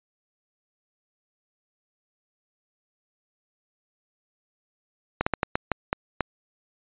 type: slowing click train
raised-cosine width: 0.5 ms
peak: -7 dBFS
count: 8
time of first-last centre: 5.21-6.207 s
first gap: 55 ms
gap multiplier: 1.31
effects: resampled to 8000 Hz